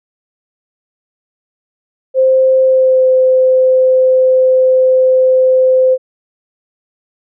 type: tone with pitch glide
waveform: sine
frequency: 523 to 516.4 Hz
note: C5 to C5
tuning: -1 to -23 cents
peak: -6 dBFS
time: 2.14-5.98 s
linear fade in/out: 50 ms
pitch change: -22 cents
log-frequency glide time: 2.63-3.07 s
effects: none